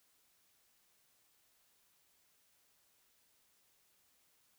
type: silence
effects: white hiss -73 dBFS RMS until 4.58 s